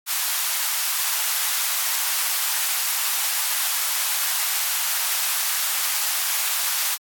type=high-pass noise; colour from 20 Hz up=white; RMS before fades=-23 dBFS; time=0.06-6.98 s; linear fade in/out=50 ms; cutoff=790 Hz; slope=24 dB/octave; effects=AAC 64 kbps